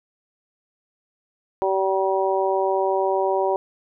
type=harmonic tone; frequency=191.9 Hz; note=G3; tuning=37 cents flat; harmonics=2 / 3 / 4 / 5; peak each=-22 / -24 / -25 / -26 dBFS; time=1.62-3.56 s; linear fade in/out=0 ms; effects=none